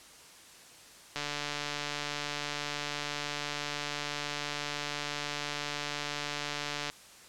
click train, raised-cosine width 0.2 ms, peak -17 dBFS, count 839, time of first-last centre 1.16-6.9 s, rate 146 Hz, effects white hiss -53 dBFS RMS until 7.28 s + low-pass 9000 Hz 12 dB/octave

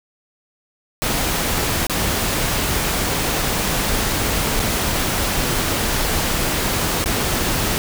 pink noise with dropouts, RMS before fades -20 dBFS, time 1.02-7.78 s, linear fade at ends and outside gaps 0 ms, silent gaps 1.868-1.897 / 4.595-4.6 / 7.041-7.059 s, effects none

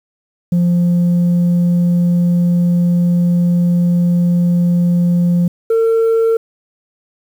sine tone pair in turn, 174.61 / 453.1 Hz, F3 / A#4, 0 / -49 cents, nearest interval octave + perfect fourth, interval 1651 cents, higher second, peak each -7 dBFS, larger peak neither, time 0.52-5.48 / 5.7-6.37 s, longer first, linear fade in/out 5 ms, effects tanh soft clip ceiling -9 dBFS + 7-bit

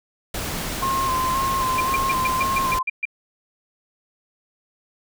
pink noise, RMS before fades -28 dBFS, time 0.34-2.79 s, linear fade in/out 5 ms
sine tone with vibrato, 1053 Hz, C6, 11 cents sharp, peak -20 dBFS, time 0.82-2.83 s, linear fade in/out 10 ms, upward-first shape square, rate 1.9 Hz, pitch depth 27 cents each way
sine tone bursts, 2384 Hz, D7, 25 cents sharp, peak -20 dBFS, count 9, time 1.78-3.054 s, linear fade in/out 5 ms, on 26 ms, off 130 ms
effects none

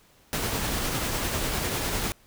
pink noise with tremolo, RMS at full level -27 dBFS, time 0.33-2.12 s, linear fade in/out 0 ms, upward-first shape triangle, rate 10 Hz, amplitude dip 30%, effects pink hiss -59 dBFS RMS until 2.26 s

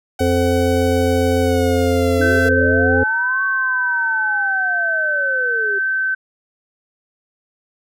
sawtooth tone with pitch glide, 751 to 672.9 Hz, F#5 to E5, +26 to +35 cents, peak -20 dBFS, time 0.19-2.49 s, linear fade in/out 5 ms, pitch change -191 cents, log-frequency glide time 1.41-2.25 s
harmonic tone, 87.31 Hz, F2, in tune, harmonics 1 / 3 / 5 / 6, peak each -19 / -19 / -19 / -19 dBFS, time 0.2-3.04 s, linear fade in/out 10 ms
sine linear two-way sweep, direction up then down, 277.2 to 1108.7 to 388.9 Hz, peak -24 dBFS, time 2.18-5.79 s, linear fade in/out 10 ms, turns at 3.44 s
sine tone with vibrato, 1536 Hz, G6, 36 cents flat, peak -16 dBFS, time 2.21-6.15 s, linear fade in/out 10 ms, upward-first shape triangle, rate 0.89 Hz, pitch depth 10 cents each way
effects none

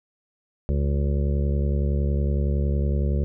harmonic tone, 70.8 Hz, C#2, 37 cents sharp, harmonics 1 / 2 / 3 / 5 / 6 / 7 / 8, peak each -21 / -27 / -31 / -35 / -37 / -38 / -39 dBFS, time 0.69-3.24 s, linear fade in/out 0 ms, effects none

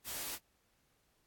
white noise with comb filter, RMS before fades -41 dBFS, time 0.04-0.39 s, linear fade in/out 50 ms, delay 16 ms, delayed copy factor -0.7, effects pink hiss -75 dBFS RMS until 1.26 s + AAC 64 kbps

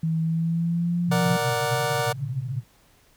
sine tone with pitch glide, 161.7 to 174.31 Hz, E3 to F3, -33 to -3 cents, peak -21 dBFS, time 0.03-1.37 s, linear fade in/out 5 ms, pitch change +130 cents, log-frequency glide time 0.22-1.02 s
white band-pass noise, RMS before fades -30 dBFS, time 1.08-2.64 s, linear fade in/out 20 ms, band 120 to 140 Hz, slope 96 dB/octave
25% pulse chord, Bb augmented, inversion none, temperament equal, 466.2 / 587.3 / 740 Hz, Bb4 / D5 / F#5, 0 / 0 / 0 cents, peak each -24 dBFS, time 1.11-2.13 s, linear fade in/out 10 ms
effects pink hiss -59 dBFS RMS until 3.16 s

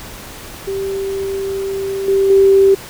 sine tone with level steps, 390.3 Hz, G4, 8 cents flat, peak -18 / -10 / -6 dBFS, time 0.67-2.75 s, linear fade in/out 10 ms, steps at 2.08 / 2.3 s, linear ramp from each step 2 ms, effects pink hiss -33 dBFS RMS until 2.89 s

